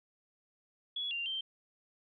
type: tone with pitch steps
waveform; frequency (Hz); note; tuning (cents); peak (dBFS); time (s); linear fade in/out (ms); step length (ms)
sine; 3377 / 2782 / 3136; G#7 / F7 / G7; +28 / -7 / 0; -34; 0.96-1.41; 5; 150
effects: none